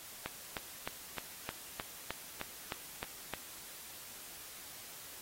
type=click train; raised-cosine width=0.3 ms; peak=-21 dBFS; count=11; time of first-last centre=0.26-3.337 s; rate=3.25 Hz; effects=white hiss -50 dBFS RMS until 5.21 s + AAC 48 kbps